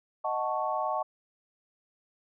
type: chord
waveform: sine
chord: D# half-diminished seventh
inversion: none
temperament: equal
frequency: 622.3 / 740 / 880 / 1108.7 Hz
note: D#5 / F#5 / A5 / C#6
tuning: 0 / 0 / 0 / 0 cents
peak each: -33 dBFS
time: 0.24-1.03 s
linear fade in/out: 10 ms
effects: none